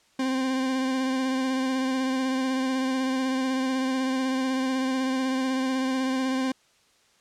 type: tone with vibrato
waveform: 40% pulse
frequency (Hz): 261.6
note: C4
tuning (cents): 0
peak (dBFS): -23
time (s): 0.19-6.52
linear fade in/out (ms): 5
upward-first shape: sine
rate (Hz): 16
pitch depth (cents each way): 24
effects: white hiss -62 dBFS RMS until 7.2 s + low-pass 7000 Hz 12 dB/octave